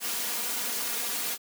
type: noise with comb filter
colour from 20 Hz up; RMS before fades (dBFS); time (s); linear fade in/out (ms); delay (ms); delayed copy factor
white; -31; 0-1.38; 50; 4.2; +0.7
effects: high-pass 200 Hz 12 dB/octave